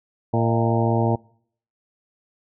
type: harmonic tone with a mistuned harmonic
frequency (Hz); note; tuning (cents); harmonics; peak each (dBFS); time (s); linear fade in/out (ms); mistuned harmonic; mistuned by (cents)
114.9; A#2; -25; 1 / 2 / 3 / 4 / 5 / 6 / 7 / 8; -21 / -24 / -26 / -27 / -28 / -29 / -29 / -30; 0.33-1.16; 10; 5; +72
effects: noise-tail reverb RT60 0.6 s tail -24 dB re dry